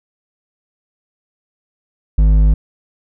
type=tone with hard clipping; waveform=sine; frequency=51.91 Hz; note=G#1; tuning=in tune; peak=-9 dBFS; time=2.18-2.54 s; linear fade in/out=5 ms; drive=7 dB; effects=none